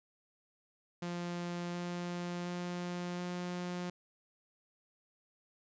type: tone with pitch steps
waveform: sawtooth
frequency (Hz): 174.3 / 175.51 / 176.73 / 177.96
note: F3 / F3 / F3 / F3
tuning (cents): -3 / +9 / +21 / +33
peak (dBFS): -33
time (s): 1.02-3.9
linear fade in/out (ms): 5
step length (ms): 720
effects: resampled to 16000 Hz